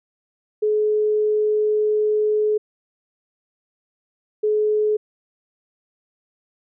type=tone bursts at uneven times; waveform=sine; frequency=425.3 Hz; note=G#4; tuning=41 cents sharp; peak=-16 dBFS; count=2; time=0.62-2.58 / 4.43-4.97 s; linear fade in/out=10 ms; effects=none